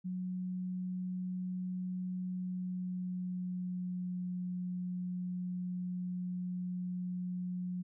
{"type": "tone with pitch glide", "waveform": "sine", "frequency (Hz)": [183, 180.38], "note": ["F#3", "F#3"], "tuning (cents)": [-19, -44], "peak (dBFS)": -35, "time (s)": [0.04, 7.83], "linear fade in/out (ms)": 20, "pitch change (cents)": -25, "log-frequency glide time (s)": [2.24, 4.23], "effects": []}